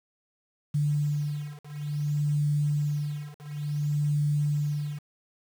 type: beating tone pair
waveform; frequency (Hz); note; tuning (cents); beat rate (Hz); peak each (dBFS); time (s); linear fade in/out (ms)
sine; 146.83 / 147.4; D3 / D3; 0 / +7; 0.57; -28; 0.74-4.99; 10
effects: 8-bit